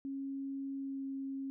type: tone with pitch glide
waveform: sine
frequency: 273.2 to 271 Hz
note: C#4 to C#4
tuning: -25 to -39 cents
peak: -37 dBFS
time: 0.05-1.5 s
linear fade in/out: 0 ms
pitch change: -14 cents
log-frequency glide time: 0.77-1.05 s
effects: none